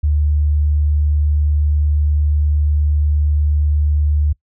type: tone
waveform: sine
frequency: 74.3 Hz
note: D2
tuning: 21 cents sharp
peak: -12 dBFS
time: 0.03-4.33 s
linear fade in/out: 10 ms
effects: noise-tail reverb RT60 0.1 s tail -23 dB re dry